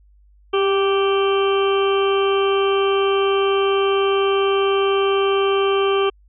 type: harmonic tone with a mistuned harmonic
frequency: 390 Hz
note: G4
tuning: 9 cents flat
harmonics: 1 / 2 / 3 / 4 / 6 / 7 / 8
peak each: -16 / -28 / -23 / -34 / -33 / -31 / -28 dBFS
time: 0.53-6.1 s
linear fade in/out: 10 ms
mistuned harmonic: 1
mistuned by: +19 cents
effects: added 50 Hz sine -49 dBFS peak until 6.28 s